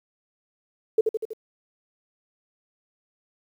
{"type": "tone with echo", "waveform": "sine", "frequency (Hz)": 440, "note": "A4", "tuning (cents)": 0, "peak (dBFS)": -14, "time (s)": [0.98, 1.01], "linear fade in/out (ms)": 5, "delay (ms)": 81, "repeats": 4, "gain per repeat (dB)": -4, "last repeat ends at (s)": 1.334, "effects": ["9-bit"]}